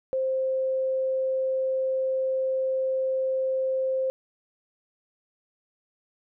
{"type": "tone", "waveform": "sine", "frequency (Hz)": 525, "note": "C5", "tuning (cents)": 6, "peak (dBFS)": -23, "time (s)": [0.13, 4.1], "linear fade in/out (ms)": 0, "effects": []}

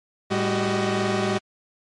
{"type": "tone cluster", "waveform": "sawtooth", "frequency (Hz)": [109.5, 199.5, 376, 621], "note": ["A2", "G3", "F#4", "D#5"], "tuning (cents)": [-8, 31, 28, -3], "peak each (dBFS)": [-26, -21, -21, -26], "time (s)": [0.3, 1.39], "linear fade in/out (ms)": 20, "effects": ["low-pass 6000 Hz 12 dB/octave", "MP3 48 kbps"]}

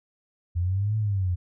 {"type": "exponential two-way sweep", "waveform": "sine", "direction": "up then down", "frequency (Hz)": [84.5, 110, 86.7], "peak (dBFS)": -22, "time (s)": [0.55, 1.36], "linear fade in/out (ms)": 20, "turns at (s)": 0.97, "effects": []}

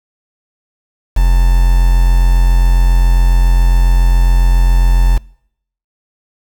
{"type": "tone with quantisation", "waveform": "triangle", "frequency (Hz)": 43.65, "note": "F1", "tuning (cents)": 0, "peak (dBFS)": -4, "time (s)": [1.16, 5.18], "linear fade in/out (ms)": 10, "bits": 4, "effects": ["noise-tail reverb RT60 0.7 s tail -25 dB re dry"]}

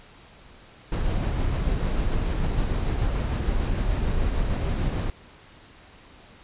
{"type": "noise with tremolo", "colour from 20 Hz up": "brown", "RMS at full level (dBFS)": -23, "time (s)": [0.92, 5.1], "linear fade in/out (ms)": 2, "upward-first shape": "sine", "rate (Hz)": 6.7, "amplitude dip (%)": 25, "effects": ["pink hiss -50 dBFS RMS until 6.43 s", "resampled to 8000 Hz"]}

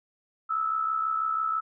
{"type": "tone with amplitude modulation", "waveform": "sine", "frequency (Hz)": 1306, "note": "E6", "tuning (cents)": -17, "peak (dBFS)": -22, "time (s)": [0.49, 1.61], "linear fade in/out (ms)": 20, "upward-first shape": "sine", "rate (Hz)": 66.1, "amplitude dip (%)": 60, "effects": []}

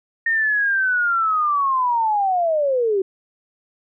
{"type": "linear sweep", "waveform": "sine", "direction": "down", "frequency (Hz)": [1843, 371.5], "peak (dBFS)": -16, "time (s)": [0.26, 3.02], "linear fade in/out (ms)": 5, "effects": []}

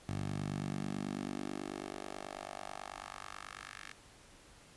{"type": "tone with high-pass filter sweep", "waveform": "10% pulse", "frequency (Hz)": 49.17, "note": "G1", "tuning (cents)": 6, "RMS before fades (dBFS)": -42, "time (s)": [0.09, 3.93], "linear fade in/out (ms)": 0, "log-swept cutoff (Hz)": [100, 1800], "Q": 1.9, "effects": ["pink hiss -59 dBFS RMS until 4.76 s", "resampled to 24000 Hz"]}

